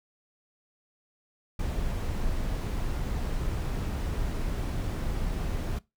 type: noise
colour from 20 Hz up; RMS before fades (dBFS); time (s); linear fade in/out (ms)
brown; -30; 1.59-5.79; 5
effects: noise-tail reverb RT60 0.2 s tail -20 dB re dry